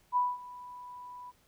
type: tone with ADSR envelope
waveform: sine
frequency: 987.8 Hz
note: B5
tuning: in tune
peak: -23 dBFS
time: 0.12-1.32 s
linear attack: 45 ms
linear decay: 210 ms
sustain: -20 dB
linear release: 29 ms
effects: pink hiss -67 dBFS RMS until 1.47 s